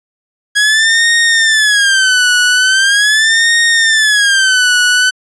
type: tone with vibrato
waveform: sawtooth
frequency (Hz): 1652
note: G#6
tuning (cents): -10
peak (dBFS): -4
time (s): 0.55-5.11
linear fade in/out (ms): 20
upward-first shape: sine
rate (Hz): 0.41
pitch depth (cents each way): 200
effects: resampled to 22050 Hz